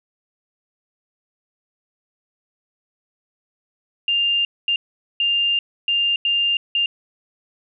sine tone bursts at uneven times, 2800 Hz, F7, 4 cents sharp, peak -16 dBFS, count 6, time 4.08-4.45 / 4.68-4.76 / 5.2-5.59 / 5.88-6.16 / 6.25-6.57 / 6.75-6.86 s, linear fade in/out 2 ms, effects none

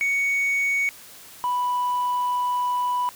sine tone pair in turn, 2230 / 987.1 Hz, C#7 / B5, +10 / -1 cents, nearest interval octave + major second, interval 1411 cents, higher first, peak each -17 / -19 dBFS, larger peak first, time 0.01-0.89 / 1.44-3.09 s, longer second, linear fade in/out 0 ms, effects tanh soft clip ceiling -19 dBFS + white hiss -45 dBFS RMS until 3.15 s

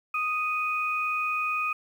sine tone pair together, 1244.5 / 2489 Hz, D#6 / D#7, 0 / 0 cents, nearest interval octave, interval 1200 cents, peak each -28 dBFS, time 0.14-1.73 s, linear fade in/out 5 ms, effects 9-bit

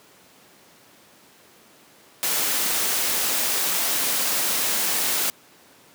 white noise, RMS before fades -23 dBFS, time 2.23-5.3 s, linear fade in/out 0 ms, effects pink hiss -52 dBFS RMS until 5.94 s + high-pass 200 Hz 12 dB/octave

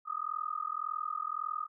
sine tone with amplitude modulation, 1239 Hz, D#6, 8 cents flat, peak -29 dBFS, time 0.05-1.68 s, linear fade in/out 50 ms, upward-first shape sine, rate 41.8 Hz, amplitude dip 100%, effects none

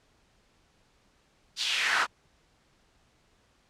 brown noise with high-pass filter sweep, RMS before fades -27 dBFS, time 1.56-2.07 s, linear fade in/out 50 ms, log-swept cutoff 4500 to 1100 Hz, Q 2.5, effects pink hiss -66 dBFS RMS until 3.69 s + low-pass 7000 Hz 12 dB/octave

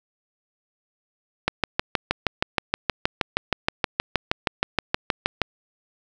click train, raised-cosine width 0.3 ms, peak -3 dBFS, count 26, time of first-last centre 1.48-5.417 s, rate 6.35 Hz, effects none

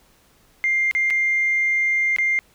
sine tone with dropouts, 2100 Hz, C7, 6 cents sharp, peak -16 dBFS, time 0.64-2.39 s, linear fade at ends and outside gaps 0 ms, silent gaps 0.912-0.95 / 1.102-1.106 / 2.163-2.185 s, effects tanh soft clip ceiling -12 dBFS + pink hiss -57 dBFS RMS until 2.54 s

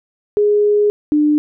sine tone pair in turn, 415.3 / 299 Hz, G#4 / D4, 0 / +31 cents, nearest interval tritone, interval 569 cents, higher first, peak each -10 dBFS, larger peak neither, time 0.37-0.9 / 1.12-1.38 s, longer first, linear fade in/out 0 ms, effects none

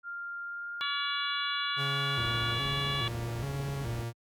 sine tone with pitch glide, 1396.9 to 1432 Hz, F6 to F6, 0 to +43 cents, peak -36 dBFS, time 0.03-2.56 s, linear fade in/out 50 ms, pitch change +43 cents, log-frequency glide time 0.42-1.53 s
harmonic tone, 570 Hz, C#5, 48 cents sharp, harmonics 2 / 3 / 4 / 5 / 6 / 7, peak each -36 / -40 / -40 / -38 / -35 / -41 dBFS, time 0.81-3.08 s, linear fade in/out 0 ms
45% pulse tone with vibrato, 127.4 Hz, C3, 46 cents flat, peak -33 dBFS, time 1.76-4.13 s, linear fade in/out 50 ms, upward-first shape square, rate 1.2 Hz, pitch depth 150 cents each way
brown noise, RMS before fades -37 dBFS, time 2.17-4.04 s, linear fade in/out 10 ms
effects high-pass 60 Hz 12 dB/octave

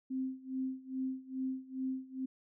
sine tone with tremolo, 261.6 Hz, C4, in tune, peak -32 dBFS, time 0.1-2.26 s, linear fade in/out 10 ms, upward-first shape sine, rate 2.4 Hz, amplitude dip 90%, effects none

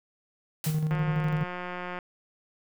white noise with exponential decay, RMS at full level -32 dBFS, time 0.64-0.95 s, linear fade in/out 1 ms, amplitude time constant 66 ms
triangle tone with tremolo, 154.8 Hz, D#3, 9 cents flat, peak -21 dBFS, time 0.66-1.44 s, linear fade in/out 10 ms, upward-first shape square, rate 12 Hz, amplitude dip 40%
click train, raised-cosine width 0.5 ms, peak -21 dBFS, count 194, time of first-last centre 0.91-1.988 s, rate 179 Hz
effects none

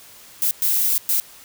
violet noise bursts at uneven times, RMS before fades -19 dBFS, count 3, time 0.42-0.51 / 0.62-0.98 / 1.09-1.2 s, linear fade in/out 0 ms, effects white hiss -45 dBFS RMS until 1.44 s

